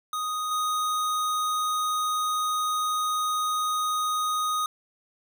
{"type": "tone with level steps", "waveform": "square", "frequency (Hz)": 1244.5, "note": "D#6", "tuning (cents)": 0, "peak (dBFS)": [-28, -25], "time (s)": [0.13, 4.66], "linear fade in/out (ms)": 2, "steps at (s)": 0.51, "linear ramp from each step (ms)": 5, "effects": []}